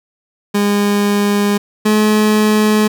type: tone pair in turn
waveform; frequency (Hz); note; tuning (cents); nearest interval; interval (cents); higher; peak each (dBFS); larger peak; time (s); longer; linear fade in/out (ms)
30% pulse; 204.2 / 213.3; G#3 / G#3; -29 / +46; minor second; 75; second; -9 / -7; second; 0.54-1.58 / 1.85-2.88; first; 10
effects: none